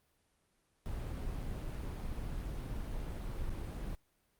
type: noise with dropouts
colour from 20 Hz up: brown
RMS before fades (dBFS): -39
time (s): 0.86-3.95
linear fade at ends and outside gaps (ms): 0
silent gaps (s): 1.43-1.436 / 3.494-3.502
effects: pink hiss -75 dBFS RMS until 4.39 s + Opus 32 kbps